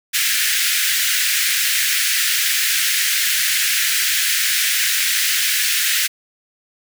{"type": "high-pass noise", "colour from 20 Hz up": "pink", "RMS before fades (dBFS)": -18, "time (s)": [0.13, 6.08], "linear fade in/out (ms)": 20, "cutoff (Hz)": 1600, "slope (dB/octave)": 48, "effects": []}